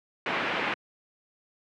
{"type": "low-pass noise", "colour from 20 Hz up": "white", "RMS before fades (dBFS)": -29, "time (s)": [0.26, 0.74], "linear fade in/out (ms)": 2, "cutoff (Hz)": 2600, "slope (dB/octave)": 24, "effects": ["high-pass 200 Hz 12 dB/octave"]}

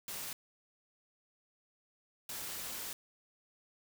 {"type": "noise bursts at uneven times", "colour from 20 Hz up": "white", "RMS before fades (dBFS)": -42, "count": 2, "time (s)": [[0.08, 0.33], [2.29, 2.93]], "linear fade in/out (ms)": 2, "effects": []}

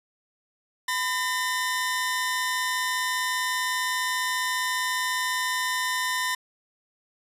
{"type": "tone pair together", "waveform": "sawtooth", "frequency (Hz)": [1005, 1819.9], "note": ["B5", "A#6"], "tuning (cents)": [30, -42], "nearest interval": "minor seventh", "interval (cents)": 1028, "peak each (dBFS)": -24, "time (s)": [0.88, 6.35], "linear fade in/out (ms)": 5, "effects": ["resampled to 32000 Hz"]}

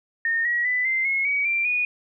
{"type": "tone with pitch steps", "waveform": "sine", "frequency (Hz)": [1833, 1911.9, 1994.3, 2080, 2170, 2263, 2361, 2462], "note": ["A#6", "A#6", "B6", "C7", "C#7", "C#7", "D7", "D#7"], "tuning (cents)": [-30, 43, 16, -11, -37, 35, 9, -19], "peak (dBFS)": -20, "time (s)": [0.25, 1.85], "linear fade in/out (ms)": 2, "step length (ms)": 200, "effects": []}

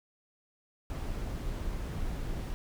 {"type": "noise", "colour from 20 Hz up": "brown", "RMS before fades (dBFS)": -35, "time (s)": [0.9, 2.54], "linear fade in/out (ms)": 0, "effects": []}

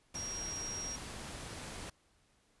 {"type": "tone in noise", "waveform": "sine", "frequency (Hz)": 5630, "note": "F8", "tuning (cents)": 13, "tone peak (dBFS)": -39, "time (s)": [0.15, 0.96], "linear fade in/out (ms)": 5, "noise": "pink", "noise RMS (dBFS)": -45, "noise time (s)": [0.14, 1.9], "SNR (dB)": 3, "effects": ["pink hiss -71 dBFS RMS until 2.6 s", "resampled to 24000 Hz"]}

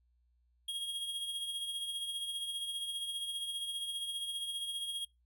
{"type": "tone with tremolo", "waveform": "square", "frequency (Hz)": 3271, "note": "G#7", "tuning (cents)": -27, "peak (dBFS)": -35, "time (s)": [0.68, 5.05], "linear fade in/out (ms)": 5, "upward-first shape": "triangle", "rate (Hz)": 15, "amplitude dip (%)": 55, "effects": ["noise-tail reverb RT60 0.2 s tail -24 dB re dry", "added 60 Hz sine -69 dBFS peak until 5.25 s"]}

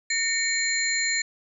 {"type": "tone cluster", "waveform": "sine", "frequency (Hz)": [1830, 2235, 4164, 7100], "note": ["A#6", "C#7", "C8", "A8"], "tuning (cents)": [-32, 14, -9, 15], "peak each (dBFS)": -28, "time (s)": [0.1, 1.22], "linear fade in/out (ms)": 5, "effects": []}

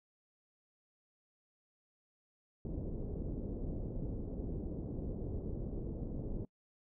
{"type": "low-pass noise", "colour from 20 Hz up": "pink", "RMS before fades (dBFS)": -40, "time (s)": [2.65, 6.45], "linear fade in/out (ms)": 2, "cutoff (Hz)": 460, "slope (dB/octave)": 24, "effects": ["noise-tail reverb RT60 0.1 s tail -24 dB re dry"]}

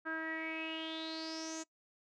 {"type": "tone with low-pass filter sweep", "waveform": "sawtooth", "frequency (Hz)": 320.7, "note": "E4", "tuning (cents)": -48, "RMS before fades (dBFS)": -41, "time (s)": [0.05, 1.64], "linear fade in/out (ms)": 20, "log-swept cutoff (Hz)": [1500, 6900], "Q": 9.2, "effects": ["noise-tail reverb RT60 0.1 s tail -22 dB re dry"]}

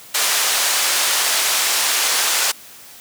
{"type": "band-pass noise", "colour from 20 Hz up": "white", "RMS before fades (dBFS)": -18, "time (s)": [0.14, 2.52], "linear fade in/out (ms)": 10, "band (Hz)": [630, 8800], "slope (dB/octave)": 12, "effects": ["white hiss -41 dBFS RMS until 3 s", "high-pass 80 Hz 12 dB/octave"]}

